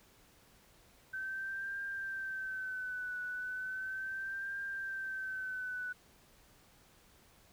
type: tone with vibrato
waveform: sine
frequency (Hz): 1536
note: G6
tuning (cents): -36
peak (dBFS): -37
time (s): 1.13-5.93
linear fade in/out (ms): 10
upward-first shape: triangle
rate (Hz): 0.36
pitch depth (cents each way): 66
effects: pink hiss -64 dBFS RMS until 7.52 s